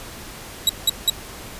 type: tone bursts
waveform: sawtooth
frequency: 3865 Hz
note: B7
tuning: 38 cents flat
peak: -10 dBFS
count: 3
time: 0.67-1.099 s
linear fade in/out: 2 ms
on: 23 ms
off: 180 ms
effects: pink hiss -37 dBFS RMS until 1.59 s + resampled to 32000 Hz